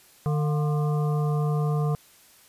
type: harmonic tone with a mistuned harmonic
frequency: 150.3 Hz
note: D3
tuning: 40 cents sharp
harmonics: 1 / 3 / 5 / 7 / 8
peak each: -22 / -32 / -36 / -39 / -40 dBFS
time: 0.26-1.95 s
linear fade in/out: 0 ms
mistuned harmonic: 5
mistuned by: -89 cents
effects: white hiss -55 dBFS RMS until 2.48 s + resampled to 32000 Hz